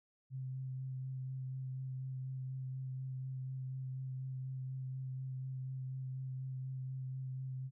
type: tone with vibrato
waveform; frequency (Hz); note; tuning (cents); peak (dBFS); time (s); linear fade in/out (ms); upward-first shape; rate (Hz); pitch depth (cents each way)
sine; 130.81; C3; 0; -39; 0.3-7.71; 50; sine; 4.1; 14
effects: none